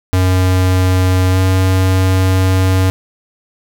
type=tone with pitch glide; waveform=square; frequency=92.5 to 93.79 Hz; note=F#2 to F#2; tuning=0 to +24 cents; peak=-10 dBFS; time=0.13-2.9 s; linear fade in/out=0 ms; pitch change=+24 cents; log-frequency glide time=1.31-1.38 s; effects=none